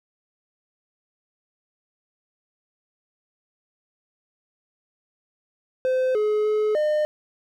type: tone with pitch steps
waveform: triangle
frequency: 515 / 424.2 / 426.8 / 606 Hz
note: C5 / G#4 / G#4 / D#5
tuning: -28 / +37 / +47 / -46 cents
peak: -17 dBFS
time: 5.85-7.05 s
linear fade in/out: 0 ms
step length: 300 ms
effects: none